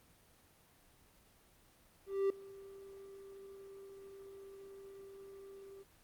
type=tone with ADSR envelope; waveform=triangle; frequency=392 Hz; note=G4; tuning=in tune; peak=-26 dBFS; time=2.06-5.84 s; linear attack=240 ms; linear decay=3 ms; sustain=-22 dB; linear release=23 ms; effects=pink hiss -66 dBFS RMS until 6.03 s + Opus 24 kbps